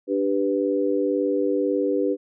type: chord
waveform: sine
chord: G major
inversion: second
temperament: equal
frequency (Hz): 293.7 / 392 / 493.9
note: D4 / G4 / B4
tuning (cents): 0 / 0 / 0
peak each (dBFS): -24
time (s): 0.07-2.17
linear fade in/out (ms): 50
effects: none